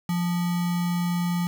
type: tone with sample-and-hold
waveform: sine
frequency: 174.7 Hz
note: F3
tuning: 1 cent sharp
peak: -22 dBFS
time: 0.09-1.47 s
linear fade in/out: 2 ms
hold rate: 1050 Hz
effects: none